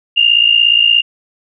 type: tone pair together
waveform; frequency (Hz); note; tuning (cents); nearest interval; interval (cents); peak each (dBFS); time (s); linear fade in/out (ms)
sine; 2785 / 2842; F7 / F7; -5 / +30; unison; 35; -10; 0.16-1.02; 20
effects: none